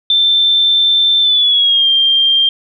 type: tone with pitch glide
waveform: sine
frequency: 3555 to 3185 Hz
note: A7 to G7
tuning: +17 to +27 cents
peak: -8 dBFS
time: 0.1-2.49 s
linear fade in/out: 2 ms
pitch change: -190 cents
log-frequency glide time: 1.21-1.88 s
effects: none